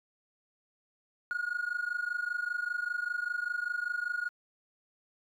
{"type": "tone with amplitude modulation", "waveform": "triangle", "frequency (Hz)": 1440, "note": "F#6", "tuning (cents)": -47, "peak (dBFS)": -24, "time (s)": [1.31, 4.29], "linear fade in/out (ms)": 0, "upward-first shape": "sine", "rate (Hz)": 25.1, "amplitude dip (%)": 90, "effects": ["tanh soft clip ceiling -26 dBFS"]}